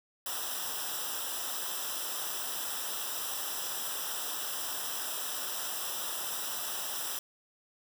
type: noise with comb filter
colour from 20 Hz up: white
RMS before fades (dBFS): -36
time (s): 0.26-7.19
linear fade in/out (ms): 2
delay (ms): 0.45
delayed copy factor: -0.85
effects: none